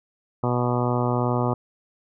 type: harmonic tone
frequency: 122.6 Hz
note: B2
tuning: 12 cents flat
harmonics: 1 / 2 / 3 / 4 / 5 / 6 / 7 / 8 / 9 / 10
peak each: -24 / -27 / -29 / -30 / -31 / -32 / -32 / -33 / -34 / -34 dBFS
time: 0.43-1.54 s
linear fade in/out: 5 ms
effects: none